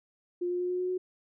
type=tone with pitch steps; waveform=sine; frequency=353.5 / 356.2 / 358.8 / 361.6 / 364.3 / 367 Hz; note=F4 / F4 / F4 / F#4 / F#4 / F#4; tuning=+21 / +34 / +47 / -40 / -27 / -14 cents; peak=-28 dBFS; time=0.41-0.98 s; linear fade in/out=10 ms; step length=95 ms; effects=none